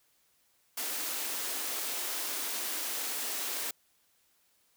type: high-pass noise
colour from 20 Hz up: white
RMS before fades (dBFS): -35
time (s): 0.77-3.71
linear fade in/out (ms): 5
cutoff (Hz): 240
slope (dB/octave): 48
effects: white hiss -70 dBFS RMS until 4.76 s